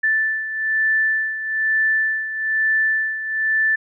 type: beating tone pair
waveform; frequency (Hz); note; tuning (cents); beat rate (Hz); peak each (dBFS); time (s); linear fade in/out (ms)
sine; 1760 / 1761.1; A6 / A6; 0 / +1; 1.1; -18 / -24; 0.03-3.76; 10
effects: none